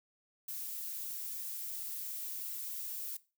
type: noise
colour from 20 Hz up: violet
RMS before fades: -41 dBFS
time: 0.48-3.17 s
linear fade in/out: 5 ms
effects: noise-tail reverb RT60 0.3 s tail -18 dB re dry